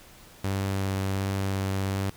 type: tone with vibrato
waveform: sawtooth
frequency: 97 Hz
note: G2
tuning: 18 cents flat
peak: -22 dBFS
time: 0.44-2.1 s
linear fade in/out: 5 ms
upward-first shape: triangle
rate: 1.4 Hz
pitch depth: 11 cents each way
effects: pink hiss -51 dBFS RMS until 2.16 s